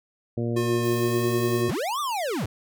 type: harmonic tone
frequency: 117.6 Hz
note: A#2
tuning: 16 cents sharp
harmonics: 1 / 2 / 3 / 4 / 5 / 6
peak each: -27 / -29 / -31 / -34 / -37 / -46 dBFS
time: 0.37-1.69 s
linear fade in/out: 5 ms
type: tone with pitch glide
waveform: square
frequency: 358.7 to 363.5 Hz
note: F4 to F#4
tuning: +46 to -31 cents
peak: -25 dBFS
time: 0.56-1.71 s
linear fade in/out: 10 ms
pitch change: +23 cents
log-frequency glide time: 0.89-1.28 s
type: noise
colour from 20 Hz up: blue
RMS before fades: -41 dBFS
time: 0.81-1.65 s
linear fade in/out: 50 ms
type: linear two-way sweep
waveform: square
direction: up then down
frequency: 71.4 to 1219 to 71.4 Hz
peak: -26 dBFS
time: 1.69-2.46 s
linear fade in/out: 5 ms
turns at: 2 s
effects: none